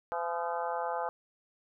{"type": "harmonic tone with a mistuned harmonic", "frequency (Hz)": 170, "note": "F3", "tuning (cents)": -46, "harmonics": [3, 4, 5, 6, 7, 8, 9], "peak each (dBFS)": [-37, -37, -35, -41, -41, -46, -46], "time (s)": [0.12, 1.09], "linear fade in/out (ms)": 0, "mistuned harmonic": 7, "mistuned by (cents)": 60, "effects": []}